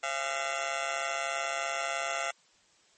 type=tone with amplitude modulation; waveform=15% pulse; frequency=681 Hz; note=F5; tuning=44 cents flat; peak=-20 dBFS; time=0.03-2.31 s; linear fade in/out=5 ms; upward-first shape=sine; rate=143 Hz; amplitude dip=95%; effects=white hiss -64 dBFS RMS until 2.97 s + MP3 32 kbps